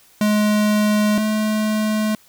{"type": "tone pair in turn", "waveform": "square", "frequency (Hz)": [210.5, 214.9], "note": ["G#3", "A3"], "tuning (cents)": [24, -41], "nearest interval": "unison", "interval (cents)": 35, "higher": "second", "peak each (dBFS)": [-15, -18], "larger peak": "first", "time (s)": [[0.21, 1.18], [1.18, 2.15]], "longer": "neither", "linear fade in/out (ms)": 2, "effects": ["white hiss -52 dBFS RMS until 2.28 s"]}